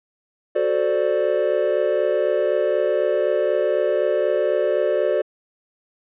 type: chord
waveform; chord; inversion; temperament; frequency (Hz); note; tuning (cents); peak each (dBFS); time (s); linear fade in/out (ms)
triangle; D dominant seventh; first; equal with one note detuned; 370 / 438 / 523.3 / 587.3; F#4 / A4 / C5 / D5; 0 / -8 / 0 / 0; -22 / -22 / -22 / -19; 0.55-5.22; 10
effects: resampled to 8000 Hz